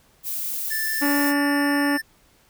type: noise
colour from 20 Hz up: violet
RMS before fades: -28 dBFS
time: 0.23-1.34 s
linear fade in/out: 50 ms
type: tone with pitch glide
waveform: square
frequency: 1760 to 1777.4 Hz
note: A6 to A6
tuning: 0 to +17 cents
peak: -26 dBFS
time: 0.7-2.02 s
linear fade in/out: 20 ms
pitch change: +17 cents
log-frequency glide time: 0.83-1.21 s
type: harmonic tone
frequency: 285.8 Hz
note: D4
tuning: 47 cents flat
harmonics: 1 / 2 / 3 / 4 / 5 / 6 / 7 / 8 / 9 / 10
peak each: -20 / -30 / -30 / -33 / -34 / -38 / -38 / -41 / -41 / -42 dBFS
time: 1.01-1.98 s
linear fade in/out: 20 ms
effects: pink hiss -58 dBFS RMS until 2.49 s